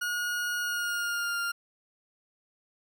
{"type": "tone with pitch glide", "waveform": "40% pulse", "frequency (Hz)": [1443, 1400.3], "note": ["F#6", "F6"], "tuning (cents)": [-44, 4], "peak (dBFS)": -28, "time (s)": [0.01, 1.52], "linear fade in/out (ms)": 10, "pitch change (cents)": -52, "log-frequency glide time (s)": [0.59, 1.39], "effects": []}